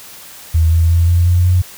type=tone with pitch steps; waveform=sine; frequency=81 / 82.8 / 84.64 / 86.51 / 88.43 / 90.4 Hz; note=E2 / E2 / E2 / F2 / F2 / F#2; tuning=-30 / +8 / +46 / -16 / +22 / -40 cents; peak=-8 dBFS; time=0.54-1.62 s; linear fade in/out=10 ms; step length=180 ms; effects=white hiss -36 dBFS RMS until 1.77 s